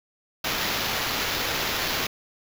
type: noise with sample-and-hold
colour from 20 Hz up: violet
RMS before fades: -27 dBFS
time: 0.44-2.07 s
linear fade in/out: 5 ms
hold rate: 8820 Hz
effects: none